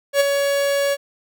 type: tone with ADSR envelope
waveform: 45% pulse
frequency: 562 Hz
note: C#5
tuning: 24 cents sharp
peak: -11 dBFS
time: 0.13-0.97 s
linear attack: 72 ms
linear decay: 19 ms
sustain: -6 dB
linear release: 43 ms
effects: none